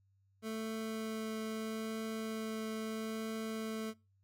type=tone with vibrato; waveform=25% pulse; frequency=220.6 Hz; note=A3; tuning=5 cents sharp; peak=-34 dBFS; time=0.42-3.94 s; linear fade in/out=50 ms; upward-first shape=triangle; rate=0.77 Hz; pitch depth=8 cents each way; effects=noise-tail reverb RT60 0.3 s tail -25 dB re dry + added 97 Hz sine -69 dBFS peak until 4.23 s